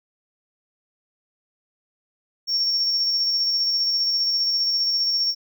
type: tone with tremolo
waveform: triangle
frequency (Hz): 5490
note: F8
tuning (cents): -31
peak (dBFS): -15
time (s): 2.47-5.35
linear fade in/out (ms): 50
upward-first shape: square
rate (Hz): 15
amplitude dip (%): 30
effects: tanh soft clip ceiling -16 dBFS